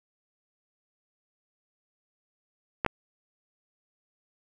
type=clicks; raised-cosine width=0.5 ms; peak=-10 dBFS; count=2; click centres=2.848 / 2.863 s; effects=none